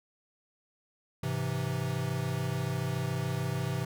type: chord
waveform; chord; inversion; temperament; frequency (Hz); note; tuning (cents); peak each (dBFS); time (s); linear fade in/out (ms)
square; Ab augmented; none; equal; 103.83 / 130.81 / 164.81; Ab2 / C3 / E3; 0 / 0 / 0; -38 / -33 / -36; 1.23-3.85; 5
effects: none